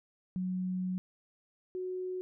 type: tone pair in turn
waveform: sine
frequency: 184.1 / 368.2 Hz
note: F#3 / F#4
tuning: -8 / -8 cents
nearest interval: octave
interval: 1200 cents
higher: second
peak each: -31 / -34 dBFS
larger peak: first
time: 0.36-0.98 / 1.75-2.21 s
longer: first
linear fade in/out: 0 ms
effects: none